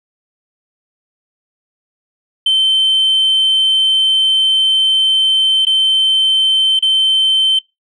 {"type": "tone with dropouts", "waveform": "sine", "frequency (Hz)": 3093, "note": "G7", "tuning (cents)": -24, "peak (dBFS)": -7, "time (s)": [2.46, 7.59], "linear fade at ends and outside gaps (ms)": 5, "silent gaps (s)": [[5.652, 5.667], [6.792, 6.824]], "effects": ["noise-tail reverb RT60 0.2 s tail -24 dB re dry", "tanh soft clip ceiling -7 dBFS"]}